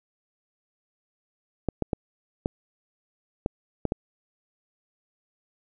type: clicks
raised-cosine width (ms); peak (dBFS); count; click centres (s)
2; -11; 7; 1.687 / 1.823 / 1.932 / 2.459 / 3.461 / 3.853 / 3.921
effects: none